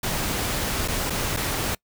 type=noise with dropouts; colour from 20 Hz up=pink; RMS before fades=-26 dBFS; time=0.03-1.75 s; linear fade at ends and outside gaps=5 ms; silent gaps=0.878-0.882 / 1.099-1.103 / 1.365-1.37 s; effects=noise-tail reverb RT60 0.1 s tail -25 dB re dry